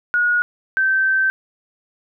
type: tone pair in turn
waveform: sine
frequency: 1448 / 1550.7 Hz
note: F#6 / G6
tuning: -38 / -19 cents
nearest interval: minor second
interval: 119 cents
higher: second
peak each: -14 dBFS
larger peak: neither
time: 0.14-0.42 / 0.77-1.3 s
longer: second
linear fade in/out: 0 ms
effects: none